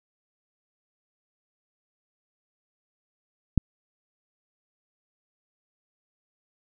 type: click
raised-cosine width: 5 ms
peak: -6 dBFS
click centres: 3.577 s
effects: none